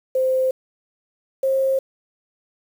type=tone pair in turn; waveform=sine; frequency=520 / 534 Hz; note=C5 / C5; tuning=-11 / +35 cents; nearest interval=unison; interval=46 cents; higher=second; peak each=-16 dBFS; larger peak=neither; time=0.15-0.51 / 1.43-1.79 s; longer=neither; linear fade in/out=5 ms; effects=7-bit